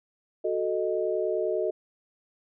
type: chord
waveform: sine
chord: D# diminished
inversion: first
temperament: equal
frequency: 370 / 440 / 622.3 Hz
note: F#4 / A4 / D#5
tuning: 0 / 0 / 0 cents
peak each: -29 dBFS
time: 0.44-1.71 s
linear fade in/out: 10 ms
effects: none